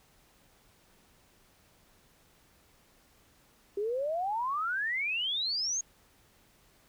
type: exponential sweep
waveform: sine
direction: up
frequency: 392 to 6700 Hz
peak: -29 dBFS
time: 3.77-5.81 s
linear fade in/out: 5 ms
effects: pink hiss -64 dBFS RMS until 6.88 s